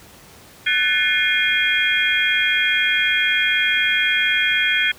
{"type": "tone cluster", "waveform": "sine", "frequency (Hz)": [1500, 1751, 2135, 2438, 3265], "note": ["F#6", "A6", "C7", "D#7", "G#7"], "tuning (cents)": [23, -9, 34, -36, -30], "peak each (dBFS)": -22, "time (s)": [0.66, 4.92], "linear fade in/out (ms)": 10, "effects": ["pink hiss -45 dBFS RMS until 4.98 s", "high-pass 60 Hz 12 dB/octave"]}